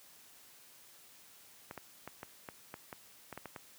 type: clicks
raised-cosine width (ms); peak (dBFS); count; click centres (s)
0.5; -28; 11; 1.711 / 1.777 / 2.076 / 2.231 / 2.488 / 2.741 / 2.928 / 3.327 / 3.376 / 3.457 / 3.562
effects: white hiss -59 dBFS RMS until 3.78 s + high-pass 80 Hz 12 dB/octave

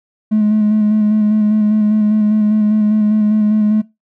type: tone with vibrato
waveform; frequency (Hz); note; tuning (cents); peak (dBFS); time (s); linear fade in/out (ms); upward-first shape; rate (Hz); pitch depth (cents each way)
triangle; 212.7; G#3; +42; -6; 0.31-3.82; 20; square; 5; 18
effects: noise-tail reverb RT60 0.2 s tail -22 dB re dry + tanh soft clip ceiling -6 dBFS

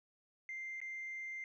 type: tone with dropouts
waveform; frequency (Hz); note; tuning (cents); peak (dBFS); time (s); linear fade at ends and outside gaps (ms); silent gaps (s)
sine; 2092; C7; -1; -40; 0.49-1.44; 1; 0.803-0.815
effects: tanh soft clip ceiling -38 dBFS

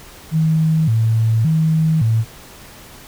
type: tone with vibrato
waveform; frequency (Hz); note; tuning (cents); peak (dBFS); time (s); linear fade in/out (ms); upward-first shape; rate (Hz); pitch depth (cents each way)
sine; 133.7; C3; +38; -12; 0.31-2.25; 50; square; 0.88; 300
effects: pink hiss -40 dBFS RMS until 3.07 s

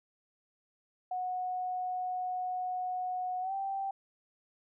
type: tone with pitch glide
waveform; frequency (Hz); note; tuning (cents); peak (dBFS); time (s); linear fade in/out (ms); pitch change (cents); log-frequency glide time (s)
sine; 733 to 781.1; F#5 to G5; -16 to -6; -32; 1.11-3.91; 5; +110; 3.41-3.53
effects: none

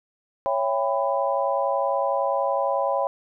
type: chord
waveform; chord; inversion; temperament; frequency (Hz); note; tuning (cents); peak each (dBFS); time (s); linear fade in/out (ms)
sine; C# half-diminished seventh; none; just; 554.4 / 665.2 / 798.3 / 997.9; C#5 / E5 / G5 / B5; 0 / +16 / +31 / +18; -24 / -28 / -27 / -27; 0.46-3.07; 0
effects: none

